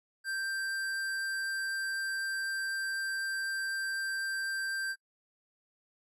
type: tone with hard clipping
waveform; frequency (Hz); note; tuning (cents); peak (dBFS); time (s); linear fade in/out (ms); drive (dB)
sine; 1574; G6; +7; -34; 0.24-4.96; 50; 15
effects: noise-tail reverb RT60 0.1 s tail -24 dB re dry + resampled to 32000 Hz